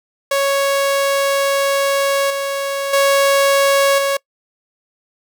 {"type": "tone with level steps", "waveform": "sawtooth", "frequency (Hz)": 554.4, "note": "C#5", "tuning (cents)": 0, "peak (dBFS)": [-10, -15, -7, -11], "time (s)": [0.31, 4.17], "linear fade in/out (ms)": 5, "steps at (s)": [2.3, 2.93, 3.98], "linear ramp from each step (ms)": 5, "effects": ["noise-tail reverb RT60 0.1 s tail -24 dB re dry"]}